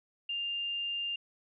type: tone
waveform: sine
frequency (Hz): 2800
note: F7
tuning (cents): +4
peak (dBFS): -32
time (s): 0.29-1.16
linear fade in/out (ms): 5
effects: none